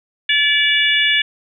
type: harmonic tone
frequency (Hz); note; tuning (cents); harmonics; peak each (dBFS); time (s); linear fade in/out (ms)
576; D5; -34; 3 / 4 / 5 / 6; -18 / -18 / -18 / -18; 0.29-1.22; 5
effects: none